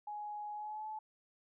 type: tone with pitch glide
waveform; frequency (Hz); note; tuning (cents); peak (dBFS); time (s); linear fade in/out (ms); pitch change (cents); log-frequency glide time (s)
sine; 836 to 863.5; G#5 to A5; +11 to -33; -40; 0.07-0.99; 5; +56; 0.53-0.87
effects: none